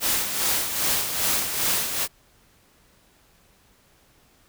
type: noise with tremolo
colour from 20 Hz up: white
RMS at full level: -22 dBFS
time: 0-2.08 s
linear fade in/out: 50 ms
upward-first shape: sine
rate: 2.5 Hz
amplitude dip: 55%
effects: pink hiss -59 dBFS RMS until 4.48 s